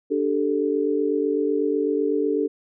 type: chord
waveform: sine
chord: D suspended fourth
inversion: none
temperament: equal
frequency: 293.7 / 392 / 440 Hz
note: D4 / G4 / A4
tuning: 0 / 0 / 0 cents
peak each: -24 / -25 / -23 dBFS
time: 0.1-2.48 s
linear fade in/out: 20 ms
effects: none